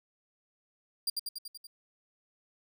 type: tone with echo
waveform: sawtooth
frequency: 4778 Hz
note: D8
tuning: 29 cents sharp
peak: -25 dBFS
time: 1.07-1.1 s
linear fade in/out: 5 ms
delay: 95 ms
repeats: 6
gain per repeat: -3 dB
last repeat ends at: 1.67 s
effects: none